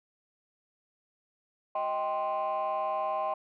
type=chord; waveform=sine; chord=C minor; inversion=first; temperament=just; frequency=627.9 / 784.9 / 1046.5 Hz; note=Eb5 / G5 / C6; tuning=+16 / +2 / 0 cents; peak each=-31 / -31 / -31 dBFS; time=1.75-3.34 s; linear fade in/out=5 ms; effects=tanh soft clip ceiling -24 dBFS